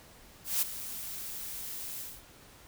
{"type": "noise with ADSR envelope", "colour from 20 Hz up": "blue", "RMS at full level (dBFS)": -27, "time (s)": [0.44, 2.23], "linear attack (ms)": 180, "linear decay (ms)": 12, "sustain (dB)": -13, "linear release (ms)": 230, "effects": ["pink hiss -55 dBFS RMS until 2.67 s"]}